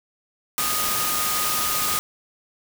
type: tone in noise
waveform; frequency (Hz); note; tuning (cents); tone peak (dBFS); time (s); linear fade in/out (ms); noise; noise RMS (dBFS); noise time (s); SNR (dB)
sine; 1238; D#6; -9; -28; 0.58-1.99; 0; white; -24; 0.58-1.99; -7
effects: none